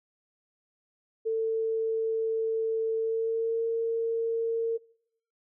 sine tone with pitch glide, 447 to 456.7 Hz, A4 to A#4, +27 to -36 cents, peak -25 dBFS, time 1.25-4.78 s, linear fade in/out 20 ms, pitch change +37 cents, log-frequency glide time 2.97-3.63 s, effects noise-tail reverb RT60 0.7 s tail -23 dB re dry

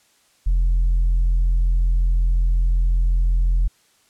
sine tone with tanh clipping, 42.74 Hz, F1, 37 cents flat, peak -15 dBFS, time 0.46-3.68 s, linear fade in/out 10 ms, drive 1 dB, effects white hiss -59 dBFS RMS until 4.09 s + low-pass 10000 Hz 12 dB/octave

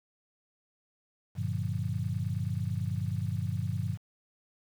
sine chord, G minor seventh, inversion none, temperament just, 98 / 117.6 / 147 / 176.4 Hz, G2 / Bb2 / D3 / F3, 0 / +16 / +2 / +18 cents, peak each -33 / -34 / -36 / -38 dBFS, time 1.35-3.98 s, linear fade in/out 50 ms, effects 9-bit

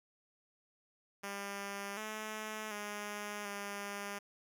5% pulse tone with pitch steps, 199.8 / 216.1 / 207.1 / 202 Hz, G3 / A3 / G#3 / G#3, +33 / -31 / -5 / -48 cents, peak -29 dBFS, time 1.23-4.19 s, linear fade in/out 10 ms, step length 740 ms, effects none

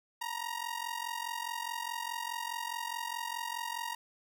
sawtooth ring-modulated tone, 940 Hz, A#5, 14 cents sharp, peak -29 dBFS, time 0.21-3.95 s, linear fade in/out 5 ms, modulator 22.4 Hz, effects none

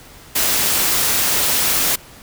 white noise, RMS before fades -17 dBFS, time 0.35-1.96 s, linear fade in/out 10 ms, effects pink hiss -42 dBFS RMS until 2.22 s

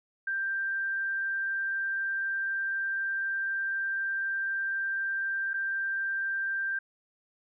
sine tone with dropouts, 1578 Hz, G6, 11 cents sharp, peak -28 dBFS, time 0.27-6.79 s, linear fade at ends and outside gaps 5 ms, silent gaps 5.534-5.54 s, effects none

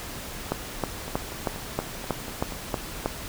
two click trains, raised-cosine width 1 ms, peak -22 / -10 dBFS, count 7 / 9, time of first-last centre 1.08-2.522 / 0.52-3.06 s, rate 4.16 / 3.15 Hz, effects pink hiss -37 dBFS RMS until 3.28 s

